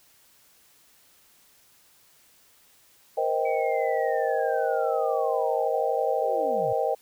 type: chord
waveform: sine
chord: C minor seventh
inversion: third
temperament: just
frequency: 470.9 / 523.3 / 627.9 / 784.9 Hz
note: Bb4 / C5 / Eb5 / G5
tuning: +18 / 0 / +16 / +2 cents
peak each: -28 dBFS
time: 3.17-6.95 s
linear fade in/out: 10 ms
type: linear sweep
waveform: sine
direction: down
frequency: 2292 to 103.83 Hz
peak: -36 dBFS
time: 3.45-6.73 s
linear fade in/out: 5 ms
effects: white hiss -59 dBFS RMS until 7.01 s